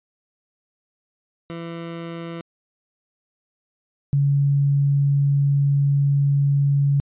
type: tone pair in turn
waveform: 20% pulse / sine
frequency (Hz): 167.6 / 140.93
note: E3 / C#3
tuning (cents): +29 / +29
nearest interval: minor third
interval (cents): 300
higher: first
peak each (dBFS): -25 / -15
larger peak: second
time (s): 1.5-2.41 / 4.13-7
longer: second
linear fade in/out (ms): 0
effects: resampled to 8000 Hz